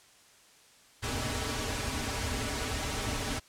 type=noise with comb filter; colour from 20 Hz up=pink; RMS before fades=-33 dBFS; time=1.02-3.4 s; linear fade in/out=20 ms; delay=5.7 ms; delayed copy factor=-0.9; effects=white hiss -59 dBFS RMS until 3.48 s + low-pass 9000 Hz 12 dB/octave